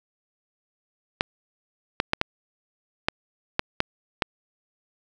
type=clicks; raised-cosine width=0.3 ms; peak=-4 dBFS; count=8; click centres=1.209 / 2.001 / 2.134 / 2.214 / 3.085 / 3.594 / 3.804 / 4.222 s; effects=none